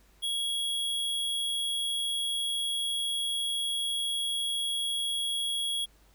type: tone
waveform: square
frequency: 3322 Hz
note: G#7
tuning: in tune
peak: -29 dBFS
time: 0.22-5.86 s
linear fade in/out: 20 ms
effects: added 50 Hz sine -60 dBFS peak until 6.14 s + pink hiss -64 dBFS RMS until 6.14 s